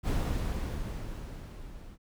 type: noise with level ramp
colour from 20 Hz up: brown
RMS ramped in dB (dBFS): -27 to -48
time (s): 0.03-1.98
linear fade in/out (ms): 50
effects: none